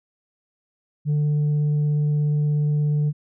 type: tone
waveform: sine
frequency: 148.6 Hz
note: D3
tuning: 21 cents sharp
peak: -15 dBFS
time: 1.05-3.13 s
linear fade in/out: 50 ms
effects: tanh soft clip ceiling -17 dBFS